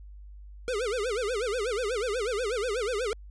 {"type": "tone with vibrato", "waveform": "square", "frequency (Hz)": 454.2, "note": "A#4", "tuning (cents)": -45, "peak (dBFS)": -28, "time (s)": [0.68, 3.13], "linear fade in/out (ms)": 0, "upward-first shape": "sine", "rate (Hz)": 8.2, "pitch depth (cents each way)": 230, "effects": ["added 50 Hz sine -43 dBFS peak until 3.3 s", "resampled to 22050 Hz"]}